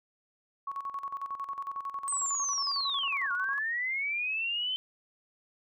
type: tone with tremolo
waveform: sine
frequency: 1108.7 Hz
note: C#6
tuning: in tune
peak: -32 dBFS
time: 0.67-3.59 s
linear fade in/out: 5 ms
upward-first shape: square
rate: 11 Hz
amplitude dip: 70%
type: linear two-way sweep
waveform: sine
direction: down then up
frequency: 8372 to 1400 to 3087 Hz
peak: -29 dBFS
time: 2.08-4.76 s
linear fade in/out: 0 ms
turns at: 3.32 s
effects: none

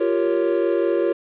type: chord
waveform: triangle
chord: G half-diminished seventh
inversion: third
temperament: equal with one note detuned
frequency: 347 / 392 / 466.2 / 554.4 Hz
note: F4 / G4 / Bb4 / Db5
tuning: -11 / 0 / 0 / 0 cents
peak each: -19 / -22 / -22 / -22 dBFS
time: 0-1.13 s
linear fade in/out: 10 ms
effects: resampled to 8000 Hz + 8-bit

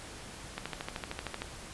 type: click train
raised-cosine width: 0.3 ms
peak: -19 dBFS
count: 12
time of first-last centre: 0.58-1.42 s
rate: 13.1 Hz
effects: pink hiss -46 dBFS RMS until 1.73 s + resampled to 24000 Hz

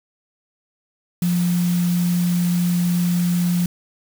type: tone in noise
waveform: sine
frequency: 175.5 Hz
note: F3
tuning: 9 cents sharp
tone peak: -16 dBFS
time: 1.22-3.66 s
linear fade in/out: 2 ms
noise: white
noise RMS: -33 dBFS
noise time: 1.22-3.66 s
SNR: +14 dB
effects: none

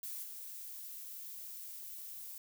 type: noise with level steps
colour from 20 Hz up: violet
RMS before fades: -43 / -47 dBFS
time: 0.03-2.38 s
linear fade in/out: 2 ms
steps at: 0.23 s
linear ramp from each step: 10 ms
effects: none

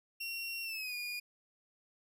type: tone with pitch glide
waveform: 30% pulse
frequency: 2737 to 2438 Hz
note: F7 to D#7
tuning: -36 to -36 cents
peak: -35 dBFS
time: 0.2-1.2 s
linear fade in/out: 10 ms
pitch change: -200 cents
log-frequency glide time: 0.63-0.95 s
effects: none

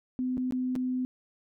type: tone with dropouts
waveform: sine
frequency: 254.1 Hz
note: B3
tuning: 49 cents sharp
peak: -27 dBFS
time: 0.19-1.05 s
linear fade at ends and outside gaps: 0 ms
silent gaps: 0.371-0.379 / 0.509-0.523 / 0.754-0.761 s
effects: none

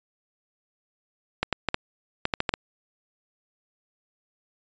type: clicks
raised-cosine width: 0.3 ms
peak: -7 dBFS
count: 9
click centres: 1.43 / 1.527 / 1.687 / 1.744 / 2.254 / 2.338 / 2.404 / 2.492 / 2.539 s
effects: resampled to 16000 Hz

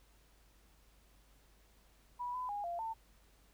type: tone with pitch steps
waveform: sine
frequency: 978 / 1005 / 819 / 691 / 896 Hz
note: B5 / B5 / G#5 / F5 / A5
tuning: -17 / +30 / -24 / -19 / +31 cents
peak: -37 dBFS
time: 2.19-2.94 s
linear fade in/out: 20 ms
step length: 150 ms
effects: added 50 Hz sine -65 dBFS peak until 3.53 s + pink hiss -69 dBFS RMS until 3.53 s

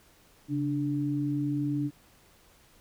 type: tone pair together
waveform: sine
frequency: 138.2 / 292.8 Hz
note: C#3 / D4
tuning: -5 / -5 cents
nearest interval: octave + minor second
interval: 1300 cents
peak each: -31 / -28 dBFS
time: 0.48-1.91 s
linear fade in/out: 50 ms
effects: pink hiss -60 dBFS RMS until 2.8 s

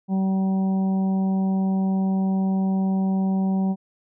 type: harmonic tone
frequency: 191.2 Hz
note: G3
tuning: 43 cents flat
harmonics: 1 / 2 / 3 / 4 / 5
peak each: -19 / -36 / -39 / -35 / -43 dBFS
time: 0.08-3.76 s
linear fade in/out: 50 ms
effects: none

